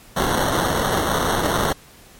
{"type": "noise with sample-and-hold", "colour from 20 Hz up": "violet", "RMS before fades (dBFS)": -20, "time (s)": [0.16, 1.73], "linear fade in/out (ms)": 10, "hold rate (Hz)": 2450, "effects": ["pink hiss -47 dBFS RMS until 2.19 s", "MP3 64 kbps"]}